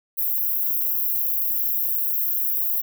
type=high-pass noise; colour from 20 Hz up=white; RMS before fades=-23 dBFS; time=0.17-2.82 s; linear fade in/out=20 ms; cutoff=12000 Hz; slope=96 dB/octave; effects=none